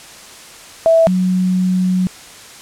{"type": "tone pair in turn", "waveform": "sine", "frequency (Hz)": [656, 184.08], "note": ["E5", "F#3"], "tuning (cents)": [-9, -9], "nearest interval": "octave + minor seventh", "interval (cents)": 2200, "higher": "first", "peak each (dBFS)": [-7, -12], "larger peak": "first", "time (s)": [[0.86, 1.07], [1.07, 2.07]], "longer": "second", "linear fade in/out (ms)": 0, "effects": ["white hiss -37 dBFS RMS until 2.61 s", "low-pass 9000 Hz 12 dB/octave"]}